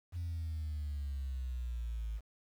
sine exponential sweep, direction down, 87.7 to 53 Hz, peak -34 dBFS, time 0.12-2.21 s, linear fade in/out 50 ms, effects tanh soft clip ceiling -33 dBFS + 10-bit

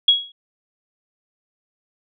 sine tone with exponential decay, 3322 Hz, G#7, in tune, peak -7 dBFS, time 0.08-0.32 s, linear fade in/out 5 ms, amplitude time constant 52 ms, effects none

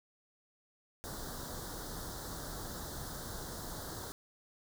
pink band-stop noise, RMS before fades -43 dBFS, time 1.04-4.12 s, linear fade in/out 0 ms, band 1700 to 3600 Hz, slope 48 dB/octave, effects none

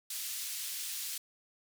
white band-pass noise, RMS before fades -39 dBFS, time 0.1-1.18 s, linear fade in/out 5 ms, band 2700 to 15000 Hz, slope 12 dB/octave, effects none

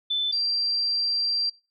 sine tone pair in turn, 3520 / 4719 Hz, A7 / D8, 0 / +7 cents, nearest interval perfect fourth, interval 507 cents, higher second, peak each -22 dBFS, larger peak neither, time 0.1-0.32 / 0.32-1.5 s, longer second, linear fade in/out 10 ms, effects noise-tail reverb RT60 0.3 s tail -23 dB re dry

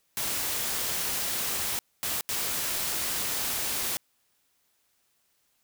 white noise bursts at uneven times, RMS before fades -30 dBFS, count 3, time 0.17-1.79 / 2.03-2.21 / 2.29-3.97 s, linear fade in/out 0 ms, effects white hiss -71 dBFS RMS until 5.63 s

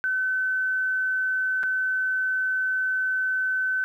sine tone with dropouts, 1521 Hz, F#6, 47 cents sharp, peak -22 dBFS, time 0.04-3.84 s, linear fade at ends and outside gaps 0 ms, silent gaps 1.631-1.636 s, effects 10-bit

